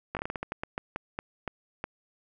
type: slowing click train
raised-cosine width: 0.5 ms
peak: -17 dBFS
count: 15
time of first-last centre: 0.15-1.841 s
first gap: 18 ms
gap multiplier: 1.26
effects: none